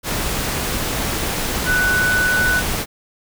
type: tone in noise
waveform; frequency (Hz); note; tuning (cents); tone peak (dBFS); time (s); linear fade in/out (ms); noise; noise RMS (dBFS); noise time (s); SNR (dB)
sine; 1488; F#6; +9; -15; 1.65-2.63; 50; pink; -22; 0.03-2.86; +4
effects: none